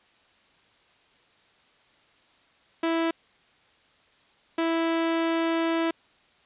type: tone bursts at uneven times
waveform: sawtooth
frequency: 329.6 Hz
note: E4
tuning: in tune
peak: -19 dBFS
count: 2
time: 2.83-3.11 / 4.58-5.91 s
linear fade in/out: 5 ms
effects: white hiss -61 dBFS RMS until 6.45 s + resampled to 8000 Hz